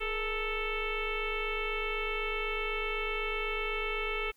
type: tone with frequency modulation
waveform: sine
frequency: 1314 Hz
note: E6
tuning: 6 cents flat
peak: -30 dBFS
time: 0-4.32 s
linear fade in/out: 20 ms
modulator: 446 Hz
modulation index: 3.5
effects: white hiss -69 dBFS RMS until 4.36 s